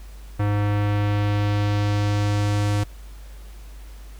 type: tone with low-pass filter sweep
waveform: square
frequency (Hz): 103.1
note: G#2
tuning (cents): -12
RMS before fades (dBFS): -21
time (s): 0.39-2.84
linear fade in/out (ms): 10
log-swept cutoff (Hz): 1800 to 9900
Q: 0.93
effects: added 50 Hz sine -37 dBFS peak until 4.19 s + pink hiss -51 dBFS RMS until 4.19 s